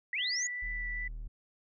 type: linear sweep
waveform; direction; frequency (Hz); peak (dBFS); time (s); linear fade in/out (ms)
sine; up; 1864.7 to 6960; -31; 0.13-0.47; 2
type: tone with vibrato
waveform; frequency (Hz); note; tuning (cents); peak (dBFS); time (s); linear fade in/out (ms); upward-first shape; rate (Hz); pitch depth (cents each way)
sine; 1975.5; B6; 0; -35; 0.18-1.08; 5; triangle; 2.5; 10
type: tone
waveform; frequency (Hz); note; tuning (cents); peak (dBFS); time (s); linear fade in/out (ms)
triangle; 38.89; D#1; 0; -36; 0.62-1.28; 10
effects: none